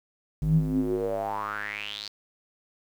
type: tone with band-pass filter sweep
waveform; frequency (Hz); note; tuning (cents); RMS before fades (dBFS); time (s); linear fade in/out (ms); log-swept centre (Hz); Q
square; 51.91; G#1; 0; -28; 0.42-2.08; 0; 120 to 4600; 7.1
effects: 9-bit